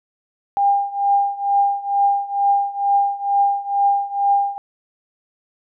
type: tone with tremolo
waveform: sine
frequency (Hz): 802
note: G5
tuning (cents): +39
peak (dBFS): -11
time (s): 0.57-4.58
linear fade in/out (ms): 0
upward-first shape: triangle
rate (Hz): 2.2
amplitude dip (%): 90
effects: none